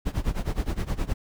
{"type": "noise with tremolo", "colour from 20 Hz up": "brown", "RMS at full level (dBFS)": -24, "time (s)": [0.05, 1.14], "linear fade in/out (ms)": 20, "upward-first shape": "sine", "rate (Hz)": 9.6, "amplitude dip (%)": 90, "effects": []}